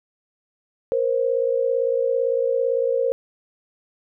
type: tone pair together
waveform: sine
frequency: 472.2 / 530 Hz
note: A#4 / C5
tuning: +22 / +22 cents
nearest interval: major second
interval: 200 cents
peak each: -21 dBFS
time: 0.92-3.12 s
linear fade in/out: 0 ms
effects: none